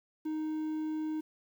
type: tone with quantisation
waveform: triangle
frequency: 311.1 Hz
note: D#4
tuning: in tune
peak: -30 dBFS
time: 0.25-1.21 s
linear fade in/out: 10 ms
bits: 10
effects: none